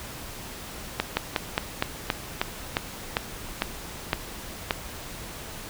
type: slowing click train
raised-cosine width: 0.3 ms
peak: -6 dBFS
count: 12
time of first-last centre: 1-4.708 s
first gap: 170 ms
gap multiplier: 1.13
effects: pink hiss -39 dBFS RMS until 5.69 s